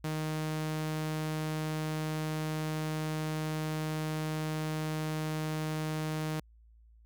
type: tone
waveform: sawtooth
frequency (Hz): 155.56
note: D#3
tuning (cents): 0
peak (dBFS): -28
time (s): 0.04-6.4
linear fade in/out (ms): 5
effects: added 56 Hz sine -56 dBFS peak until 7.05 s